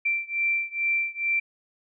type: beating tone pair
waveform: sine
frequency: 2349 / 2351.3 Hz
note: D7 / D7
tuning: 0 / +1 cents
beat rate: 2.3 Hz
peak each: -26 / -27 dBFS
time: 0.05-1.4 s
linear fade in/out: 10 ms
effects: none